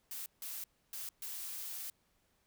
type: noise bursts at uneven times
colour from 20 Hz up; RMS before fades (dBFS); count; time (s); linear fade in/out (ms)
blue; -43; 4; 0.11-0.26 / 0.42-0.64 / 0.93-1.09 / 1.22-1.9; 2
effects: pink hiss -75 dBFS RMS until 2.46 s